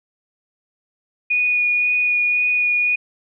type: tone with vibrato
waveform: sine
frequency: 2459 Hz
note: D#7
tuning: 21 cents flat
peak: -15 dBFS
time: 1.3-2.96 s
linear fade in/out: 10 ms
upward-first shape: sine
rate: 1.9 Hz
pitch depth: 9 cents each way
effects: none